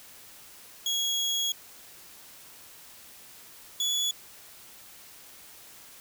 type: tone pair in turn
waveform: 30% pulse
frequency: 3322 / 3411 Hz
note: G#7 / G#7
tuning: 0 / +46 cents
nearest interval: unison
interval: 46 cents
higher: second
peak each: -23 dBFS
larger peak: neither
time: 0.86-1.52 / 3.8-4.11 s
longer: first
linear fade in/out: 2 ms
effects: white hiss -50 dBFS RMS until 6 s